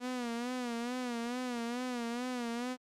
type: tone with vibrato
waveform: sawtooth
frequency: 242.7 Hz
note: B3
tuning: 30 cents flat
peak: -31 dBFS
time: 0-2.77 s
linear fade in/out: 50 ms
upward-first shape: sine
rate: 2.3 Hz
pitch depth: 78 cents each way
effects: low-pass 9000 Hz 12 dB/octave + Opus 48 kbps